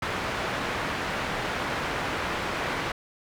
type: low-pass noise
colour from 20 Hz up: white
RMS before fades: -30 dBFS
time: 0.02-2.92 s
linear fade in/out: 5 ms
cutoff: 1800 Hz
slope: 12 dB/octave
effects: none